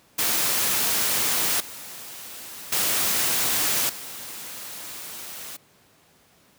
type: noise with level steps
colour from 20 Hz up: white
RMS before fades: -23 / -39 / -23 / -37 dBFS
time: 0.18-5.57 s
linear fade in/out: 10 ms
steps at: 1.6 / 2.72 / 3.89 s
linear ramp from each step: 5 ms
effects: pink hiss -58 dBFS RMS until 6.58 s + high-pass 100 Hz 12 dB/octave